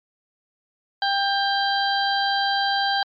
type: harmonic tone with a mistuned harmonic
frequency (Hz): 794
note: G5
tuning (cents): +22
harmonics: 1 / 2 / 4 / 5 / 6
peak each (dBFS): -22 / -25 / -28 / -29 / -30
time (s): 1.02-3.03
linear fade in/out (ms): 2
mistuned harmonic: 6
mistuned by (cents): -34
effects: MP3 64 kbps